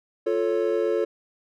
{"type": "chord", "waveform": "triangle", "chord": "F augmented", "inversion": "none", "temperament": "equal with one note detuned", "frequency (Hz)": [351.3, 440, 554.4], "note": ["F4", "A4", "C#5"], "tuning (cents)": [10, 0, 0], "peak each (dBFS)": [-24, -22, -25], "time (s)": [0.26, 1.05], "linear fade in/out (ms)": 10, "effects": []}